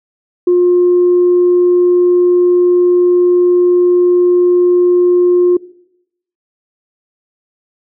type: tone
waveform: sine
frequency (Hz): 355.7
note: F4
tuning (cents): +32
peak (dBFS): -5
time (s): 0.47-5.57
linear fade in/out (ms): 5
effects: noise-tail reverb RT60 0.8 s tail -21 dB re dry + tanh soft clip ceiling -3 dBFS